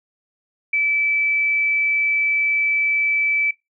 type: tone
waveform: sine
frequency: 2311 Hz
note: D7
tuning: 28 cents flat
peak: -16 dBFS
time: 0.73-3.51 s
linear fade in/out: 5 ms
effects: noise-tail reverb RT60 0.2 s tail -22 dB re dry